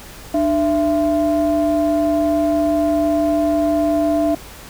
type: ring-modulated tone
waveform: triangle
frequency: 185 Hz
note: F#3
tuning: in tune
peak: -9 dBFS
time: 0.34-4.35 s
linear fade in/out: 5 ms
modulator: 484 Hz
effects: added 50 Hz sine -43 dBFS peak until 4.69 s + pink hiss -38 dBFS RMS until 4.69 s